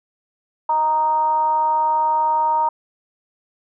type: tone with frequency modulation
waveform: sine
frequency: 932.3 Hz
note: A#5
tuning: in tune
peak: -15 dBFS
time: 0.69-2.69 s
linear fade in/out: 5 ms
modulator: 310 Hz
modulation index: 0.38
effects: none